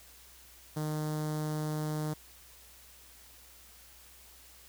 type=tone with notch filter; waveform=sawtooth; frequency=153.1 Hz; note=D#3; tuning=28 cents flat; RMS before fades=-34 dBFS; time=0.76-2.14 s; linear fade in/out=10 ms; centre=2500 Hz; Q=0.74; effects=added 61 Hz sine -61 dBFS peak until 4.68 s + white hiss -56 dBFS RMS until 4.68 s